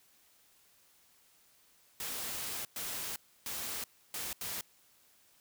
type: noise bursts at uneven times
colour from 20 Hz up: white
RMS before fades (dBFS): -39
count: 5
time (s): 2-2.65 / 2.76-3.16 / 3.46-3.84 / 4.14-4.33 / 4.41-4.61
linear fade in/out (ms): 2
effects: white hiss -66 dBFS RMS until 5.4 s